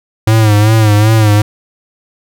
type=tone with vibrato; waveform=square; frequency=107.6 Hz; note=A2; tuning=38 cents flat; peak=-6 dBFS; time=0.27-1.42 s; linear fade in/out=5 ms; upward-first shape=sine; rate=2.6 Hz; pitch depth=68 cents each way; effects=none